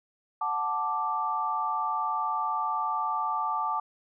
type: chord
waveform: sine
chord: D major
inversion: first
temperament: equal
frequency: 740 / 880 / 1174.7 Hz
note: F#5 / A5 / D6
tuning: 0 / 0 / 0 cents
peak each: -35 / -30 / -29 dBFS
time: 0.41-3.8 s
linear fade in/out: 5 ms
effects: none